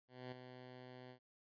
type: tone with ADSR envelope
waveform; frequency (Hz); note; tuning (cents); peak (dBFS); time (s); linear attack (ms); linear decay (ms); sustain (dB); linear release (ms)
10% pulse; 126.4; B2; +41; -37; 0.08-1.19; 240; 8; -8; 87
effects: resampled to 11025 Hz